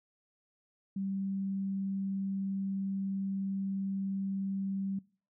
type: tone with vibrato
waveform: sine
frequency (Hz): 194.5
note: G3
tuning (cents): -13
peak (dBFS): -32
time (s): 0.96-4.99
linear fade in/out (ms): 5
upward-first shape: square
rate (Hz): 20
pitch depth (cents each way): 13
effects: noise-tail reverb RT60 0.4 s tail -22 dB re dry